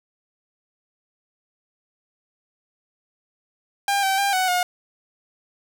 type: tone with pitch steps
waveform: sawtooth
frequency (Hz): 800 / 773 / 798 / 745 / 719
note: G5 / G5 / G5 / F#5 / F#5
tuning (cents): +35 / -24 / +31 / +12 / -50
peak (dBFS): -15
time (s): 3.88-4.63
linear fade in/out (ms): 2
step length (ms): 150
effects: none